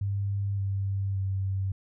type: tone with pitch steps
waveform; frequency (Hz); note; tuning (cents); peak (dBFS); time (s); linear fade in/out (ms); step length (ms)
sine; 99.7 / 98 / 96.4; G2 / G2 / G2; +30 / 0 / -28; -26; 0.01-1.72; 5; 570
effects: none